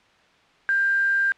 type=tone with quantisation; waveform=sine; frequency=1590 Hz; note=G6; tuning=24 cents sharp; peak=-18 dBFS; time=0.69-1.32 s; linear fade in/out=0 ms; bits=5; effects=white hiss -57 dBFS RMS until 1.37 s + low-pass 3000 Hz 12 dB/octave